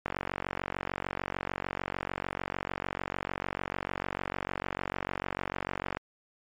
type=click train; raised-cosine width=0.5 ms; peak=-16 dBFS; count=277; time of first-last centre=0.06-5.97 s; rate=46.7 Hz; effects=MP3 64 kbps